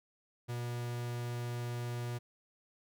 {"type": "tone", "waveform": "45% pulse", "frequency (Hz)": 120.5, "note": "B2", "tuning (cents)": -42, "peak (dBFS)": -36, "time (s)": [0.48, 2.19], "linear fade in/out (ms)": 20, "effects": []}